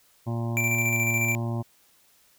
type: harmonic tone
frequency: 116.54 Hz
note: A#2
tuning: in tune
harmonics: 1 / 2 / 3 / 5 / 6 / 7 / 8 / 9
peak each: -27 / -33 / -37 / -41 / -43 / -44 / -45 / -46 dBFS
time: 0.26-1.63 s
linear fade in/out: 20 ms
type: tone with tremolo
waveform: square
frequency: 2349 Hz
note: D7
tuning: in tune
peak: -23 dBFS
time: 0.57-1.35 s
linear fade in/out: 0 ms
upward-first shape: square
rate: 14 Hz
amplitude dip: 35%
effects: white hiss -61 dBFS RMS until 2.38 s